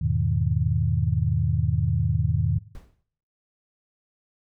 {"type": "chord", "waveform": "sine", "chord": "E major seventh", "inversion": "none", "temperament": "equal", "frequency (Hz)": [82.41, 103.83, 123.47, 155.56], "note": ["E2", "G#2", "B2", "D#3"], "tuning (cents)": [0, 0, 0, 0], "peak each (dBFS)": -26, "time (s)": [0.01, 2.59], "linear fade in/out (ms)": 10}
{"type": "noise with exponential decay", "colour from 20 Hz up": "brown", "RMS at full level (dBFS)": -38, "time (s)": [2.75, 3.03], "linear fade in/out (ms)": 0, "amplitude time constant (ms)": 60}
{"effects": ["noise-tail reverb RT60 0.7 s tail -21 dB re dry"]}